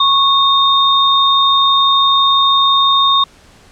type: tone pair together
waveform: sine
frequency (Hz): 1100 / 3674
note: C#6 / A#7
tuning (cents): -14 / -26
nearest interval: octave + major sixth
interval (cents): 2088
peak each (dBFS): -11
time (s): 0-3.24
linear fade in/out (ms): 5
effects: pink hiss -45 dBFS RMS until 3.71 s + low-pass 8000 Hz 12 dB/octave